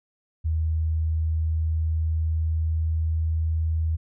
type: tone with pitch glide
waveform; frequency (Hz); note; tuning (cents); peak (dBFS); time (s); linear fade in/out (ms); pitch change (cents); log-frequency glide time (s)
sine; 79.7 to 80.3; D#2 to E2; +42 to -45; -21; 0.44-3.97; 20; +13; 0.99-3.46
effects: none